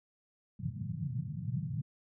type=band-pass noise; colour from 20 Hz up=white; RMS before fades=-37 dBFS; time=0.59-1.82 s; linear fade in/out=10 ms; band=100 to 170 Hz; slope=48 dB/octave; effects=none